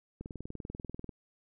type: click train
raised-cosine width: 3 ms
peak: -28 dBFS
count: 19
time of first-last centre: 0.21-1.092 s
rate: 20.4 Hz
effects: none